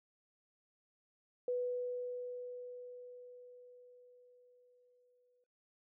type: tone with exponential decay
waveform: sine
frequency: 493.9 Hz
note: B4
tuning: in tune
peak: -32 dBFS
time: 1.48-5.44 s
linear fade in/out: 2 ms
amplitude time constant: 860 ms
effects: noise-tail reverb RT60 0.6 s tail -24 dB re dry